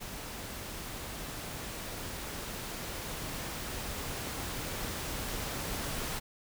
pink noise with level ramp, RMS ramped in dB -42 to -36 dBFS, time 0-6.2 s, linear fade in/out 20 ms, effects none

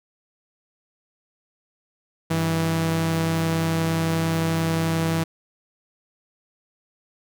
sawtooth tone pair together, 97.3 / 163.26 Hz, G2 / E3, -12 / -16 cents, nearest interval major sixth, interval 896 cents, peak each -26 / -17 dBFS, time 2.3-5.24 s, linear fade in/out 10 ms, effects none

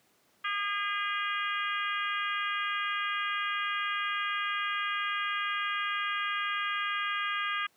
harmonic tone, 406.9 Hz, G#4, 35 cents flat, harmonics 3 / 4 / 5 / 6 / 7 / 8, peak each -33 / -35 / -37 / -39 / -40 / -41 dBFS, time 0.44-7.67 s, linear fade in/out 10 ms, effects pink hiss -67 dBFS RMS until 7.76 s + high-pass 200 Hz 12 dB/octave

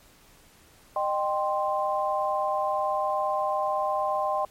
sine chord, C minor, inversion first, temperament equal with one note detuned, 612.3 / 784 / 1046.5 Hz, Eb5 / G5 / C6, -28 / 0 / 0 cents, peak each -28 / -28 / -28 dBFS, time 0.96-4.45 s, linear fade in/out 2 ms, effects pink hiss -56 dBFS RMS until 4.5 s + MP3 64 kbps

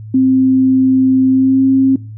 sine tone with pitch glide, 261.6 to 266.6 Hz, C4 to C4, 0 to +33 cents, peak -7 dBFS, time 0.14-1.96 s, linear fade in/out 5 ms, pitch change +33 cents, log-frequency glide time 1.29-1.62 s, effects noise-tail reverb RT60 0.3 s tail -19 dB re dry + added 108 Hz sine -27 dBFS peak until 2.17 s

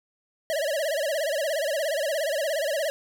square tone with vibrato, 602 Hz, D5, 43 cents sharp, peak -25 dBFS, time 0.5-2.9 s, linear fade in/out 0 ms, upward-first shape sine, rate 17 Hz, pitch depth 160 cents each way, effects none

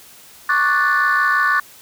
sine chord, D major seventh, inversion third, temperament equal, 1108.7 / 1174.7 / 1480 / 1760 Hz, C#6 / D6 / F#6 / A6, 0 / 0 / 0 / 0 cents, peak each -19 / -19 / -17 / -17 dBFS, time 0.49-1.6 s, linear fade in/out 5 ms, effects tanh soft clip ceiling -8 dBFS + white hiss -44 dBFS RMS until 1.81 s

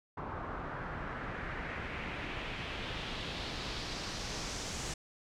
pink noise with low-pass filter sweep, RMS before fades -40 dBFS, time 0.17-4.94 s, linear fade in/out 5 ms, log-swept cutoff 1100 to 7100 Hz, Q 2.1, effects none

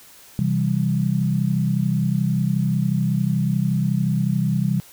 sine chord, C major, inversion none, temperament equal, 130.81 / 164.81 / 196 Hz, C3 / E3 / G3, 0 / 0 / 0 cents, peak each -22 dBFS, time 0.39-4.8 s, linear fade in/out 0 ms, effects white hiss -47 dBFS RMS until 4.92 s

